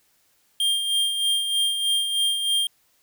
square tone with tremolo, 3200 Hz, G7, 35 cents sharp, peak -19 dBFS, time 0.6-2.67 s, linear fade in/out 2 ms, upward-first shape sine, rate 3.2 Hz, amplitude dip 50%, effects white hiss -64 dBFS RMS until 3.02 s

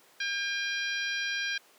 harmonic tone, 803 Hz, G5, 41 cents sharp, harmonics 2 / 3 / 4 / 5 / 6 / 7, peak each -32 / -36 / -38 / -40 / -42 / -43 dBFS, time 0.2-1.58 s, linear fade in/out 5 ms, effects pink hiss -59 dBFS RMS until 1.78 s + high-pass 400 Hz 12 dB/octave

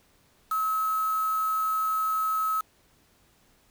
sine tone with quantisation, 1288 Hz, E6, 41 cents flat, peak -24 dBFS, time 0.51-2.61 s, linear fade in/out 5 ms, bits 6, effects pink hiss -63 dBFS RMS until 3.7 s

